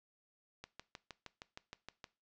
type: click train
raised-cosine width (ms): 0.2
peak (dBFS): -29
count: 10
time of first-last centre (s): 0.64-2.042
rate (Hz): 6.42
effects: noise-tail reverb RT60 0.3 s tail -19 dB re dry + low-pass 7000 Hz 12 dB/octave